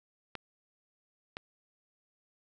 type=clicks; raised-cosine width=0.3 ms; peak=-22 dBFS; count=2; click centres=0.353 / 1.369 s; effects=none